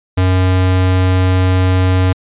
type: tone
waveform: square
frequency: 92.5 Hz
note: F#2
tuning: in tune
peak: -10 dBFS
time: 0.17-2.13 s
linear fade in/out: 10 ms
effects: resampled to 8000 Hz